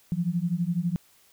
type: beating tone pair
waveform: sine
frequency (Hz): 167.3 / 179.3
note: E3 / F3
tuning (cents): +26 / +46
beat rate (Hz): 12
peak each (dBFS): -27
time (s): 0.12-0.96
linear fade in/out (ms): 0
effects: white hiss -60 dBFS RMS until 1.32 s